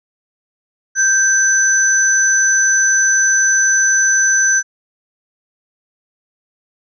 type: tone pair together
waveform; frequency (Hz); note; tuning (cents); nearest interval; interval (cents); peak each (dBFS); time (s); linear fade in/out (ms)
sine; 1568 / 6020; G6 / F#8; 0 / +29; octave + major seventh; 2329; -13; 0.95-4.63; 50
effects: none